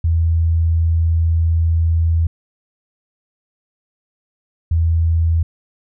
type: tone pair in turn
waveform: sine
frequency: 82.41 / 82.41 Hz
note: E2 / E2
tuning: 0 / 0 cents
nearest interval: unison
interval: 0 cents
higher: neither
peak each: -12 dBFS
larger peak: neither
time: 0.04-2.27 / 4.71-5.43 s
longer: first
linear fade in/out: 5 ms
effects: none